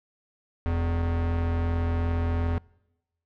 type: tone pair together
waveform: square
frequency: 41.31 / 84 Hz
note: E1 / E2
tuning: +4 / +33 cents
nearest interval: octave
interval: 1229 cents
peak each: -33 / -25 dBFS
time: 0.66-2.58 s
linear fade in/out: 0 ms
effects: noise-tail reverb RT60 1.0 s tail -26 dB re dry + low-pass 2000 Hz 12 dB/octave